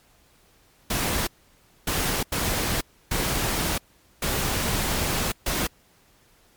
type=noise bursts at uneven times; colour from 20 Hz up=pink; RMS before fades=-25 dBFS; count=6; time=0.9-1.27 / 1.87-2.23 / 2.32-2.81 / 3.11-3.78 / 4.22-5.32 / 5.46-5.67 s; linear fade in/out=5 ms; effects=pink hiss -59 dBFS RMS until 6.56 s + MP3 96 kbps